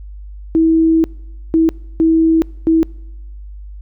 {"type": "tone bursts at uneven times", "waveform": "sine", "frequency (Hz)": 324.3, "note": "E4", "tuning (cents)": -28, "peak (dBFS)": -8, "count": 4, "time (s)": [[0.55, 1.04], [1.54, 1.69], [2, 2.42], [2.67, 2.83]], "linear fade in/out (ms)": 0, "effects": ["noise-tail reverb RT60 1.0 s tail -26 dB re dry", "added 50 Hz sine -29 dBFS peak until 3.81 s"]}